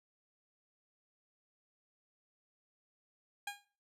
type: tone with exponential decay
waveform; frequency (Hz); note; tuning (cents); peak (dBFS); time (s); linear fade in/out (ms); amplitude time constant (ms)
15% pulse; 813; G#5; -37; -29; 3.47-3.65; 5; 38
effects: noise-tail reverb RT60 0.4 s tail -19 dB re dry + resampled to 32000 Hz